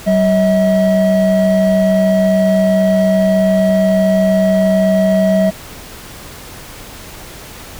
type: tone pair together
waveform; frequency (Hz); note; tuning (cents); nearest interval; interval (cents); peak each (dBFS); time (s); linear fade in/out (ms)
triangle; 191.09 / 642; G3 / E5; -44 / -46; octave + major sixth; 2098; -10; 0.06-5.51; 20
effects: pink hiss -33 dBFS RMS until 7.79 s